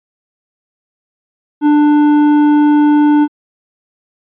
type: tone with hard clipping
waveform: sine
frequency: 296.2 Hz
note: D4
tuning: 15 cents sharp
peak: -8 dBFS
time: 1.61-3.28 s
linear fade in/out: 50 ms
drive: 8 dB
effects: resampled to 8000 Hz

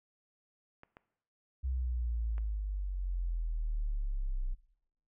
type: clicks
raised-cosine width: 0.5 ms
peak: -36 dBFS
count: 3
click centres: 0.834 / 0.969 / 2.381 s
type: exponential sweep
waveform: sine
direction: down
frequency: 65.41 to 30.88 Hz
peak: -31 dBFS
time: 1.63-4.55 s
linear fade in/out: 20 ms
effects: noise-tail reverb RT60 0.8 s tail -18 dB re dry

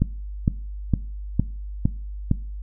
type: click train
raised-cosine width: 5 ms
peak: -5 dBFS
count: 6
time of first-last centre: 0.02-2.314 s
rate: 2.18 Hz
effects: noise-tail reverb RT60 0.4 s tail -20 dB re dry + added 50 Hz sine -30 dBFS peak until 2.62 s

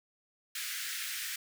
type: high-pass noise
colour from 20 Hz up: pink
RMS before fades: -38 dBFS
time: 0.55-1.36 s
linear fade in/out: 5 ms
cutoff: 1500 Hz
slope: 48 dB/octave
effects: none

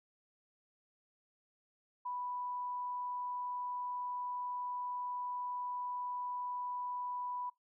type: tone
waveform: sine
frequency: 987.8 Hz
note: B5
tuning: in tune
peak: -37 dBFS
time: 2.05-7.5 s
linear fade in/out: 10 ms
effects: noise-tail reverb RT60 0.2 s tail -23 dB re dry

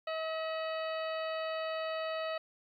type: harmonic tone with a mistuned harmonic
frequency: 640 Hz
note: D#5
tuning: 49 cents sharp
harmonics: 1 / 2 / 3 / 4 / 5 / 6 / 7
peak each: -35 / -41 / -45 / -47 / -49 / -51 / -52 dBFS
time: 0.07-2.38 s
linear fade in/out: 5 ms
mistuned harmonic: 5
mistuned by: -120 cents
effects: 12-bit

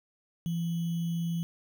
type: tone with sample-and-hold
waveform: sine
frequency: 168.2 Hz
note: E3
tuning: 35 cents sharp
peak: -28 dBFS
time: 0.46-1.43 s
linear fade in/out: 0 ms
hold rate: 3150 Hz
effects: none

